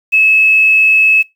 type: tone with quantisation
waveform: sine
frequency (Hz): 2592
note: E7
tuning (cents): -30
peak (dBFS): -6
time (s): 0.12-1.23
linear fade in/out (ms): 20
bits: 6
effects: noise-tail reverb RT60 0.2 s tail -21 dB re dry